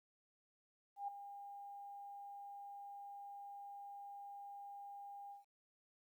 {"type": "tone with ADSR envelope", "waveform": "sine", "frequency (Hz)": 805, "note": "G5", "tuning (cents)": 46, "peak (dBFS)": -38, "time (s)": [0.96, 5.45], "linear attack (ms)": 120, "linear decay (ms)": 5, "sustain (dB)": -11, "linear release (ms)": 140, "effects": ["13-bit"]}